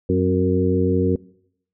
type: harmonic tone with a mistuned harmonic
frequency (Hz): 92.5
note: F#2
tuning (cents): 0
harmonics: 1 / 2 / 3 / 4 / 5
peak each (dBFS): -22 / -22 / -22 / -22 / -22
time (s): 0.09-1.16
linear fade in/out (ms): 5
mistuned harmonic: 3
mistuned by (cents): -43
effects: noise-tail reverb RT60 0.7 s tail -22 dB re dry

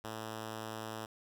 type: tone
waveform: 5% pulse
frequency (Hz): 110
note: A2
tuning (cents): 0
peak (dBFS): -29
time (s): 0.04-1.06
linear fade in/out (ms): 5
effects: none

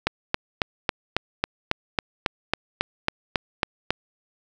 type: click train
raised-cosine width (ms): 0.3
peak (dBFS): -4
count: 15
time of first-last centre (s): 0.07-3.906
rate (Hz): 3.65
effects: none

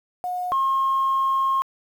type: tone pair in turn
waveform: sine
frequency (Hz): 723 / 1073.9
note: F#5 / C6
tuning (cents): -40 / +45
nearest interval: perfect fifth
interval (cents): 685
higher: second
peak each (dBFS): -24 / -17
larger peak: second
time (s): 0.24-0.52 / 0.52-1.62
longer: second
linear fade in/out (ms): 0
effects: tanh soft clip ceiling -15 dBFS + 8-bit

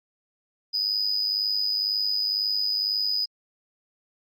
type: tone with amplitude modulation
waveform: sine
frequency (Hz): 4978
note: D#8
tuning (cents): 0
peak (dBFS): -18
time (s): 0.73-3.26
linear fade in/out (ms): 20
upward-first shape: sine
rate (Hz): 102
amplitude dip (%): 70
effects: tanh soft clip ceiling -19 dBFS + Opus 48 kbps

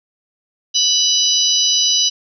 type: harmonic tone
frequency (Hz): 987.8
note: B5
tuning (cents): 0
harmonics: 3 / 4 / 5 / 6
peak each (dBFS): -18 / -18 / -18 / -18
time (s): 0.74-2.1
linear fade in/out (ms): 20
effects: none

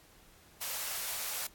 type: high-pass noise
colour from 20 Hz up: white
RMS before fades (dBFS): -37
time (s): 0.61-1.47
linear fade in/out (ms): 5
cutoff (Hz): 520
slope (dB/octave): 24
effects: pink hiss -60 dBFS RMS until 1.54 s + AAC 64 kbps

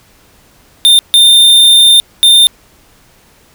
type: tone bursts at uneven times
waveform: square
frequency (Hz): 3613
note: A7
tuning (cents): +45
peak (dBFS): -3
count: 3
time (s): 0.85-0.99 / 1.14-2 / 2.23-2.47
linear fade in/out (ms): 0
effects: pink hiss -46 dBFS RMS until 3.54 s

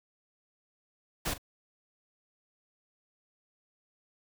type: noise with echo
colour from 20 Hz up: pink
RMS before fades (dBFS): -32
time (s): 1.25-1.34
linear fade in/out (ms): 10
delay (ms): 41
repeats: 1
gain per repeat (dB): -14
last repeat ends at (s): 1.381
effects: none

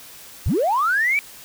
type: linear sweep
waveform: triangle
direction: up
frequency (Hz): 47.66 to 2349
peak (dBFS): -13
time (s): 0.46-1.19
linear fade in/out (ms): 0
effects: tanh soft clip ceiling -14 dBFS + white hiss -42 dBFS RMS until 1.44 s

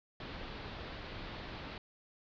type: low-pass noise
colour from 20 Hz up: pink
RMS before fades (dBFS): -45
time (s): 0.2-1.78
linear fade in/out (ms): 2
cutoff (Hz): 4500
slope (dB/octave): 48
effects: none

